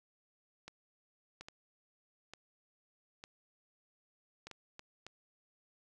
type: clicks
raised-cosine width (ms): 0.2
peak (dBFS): -30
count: 9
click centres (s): 0.68 / 1.41 / 1.485 / 2.336 / 3.239 / 4.47 / 4.513 / 4.794 / 5.066
effects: none